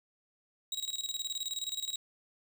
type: tone with tremolo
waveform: 30% pulse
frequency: 3827 Hz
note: A#7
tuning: 45 cents sharp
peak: -30 dBFS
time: 0.72-1.96 s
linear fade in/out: 2 ms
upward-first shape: square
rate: 19 Hz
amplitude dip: 75%
effects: 11-bit